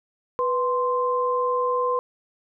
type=tone pair together; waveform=sine; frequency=493.9 / 1042.9 Hz; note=B4 / C6; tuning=0 / -6 cents; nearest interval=octave + minor second; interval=1294 cents; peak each=-23 dBFS; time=0.39-1.99 s; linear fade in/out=0 ms; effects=none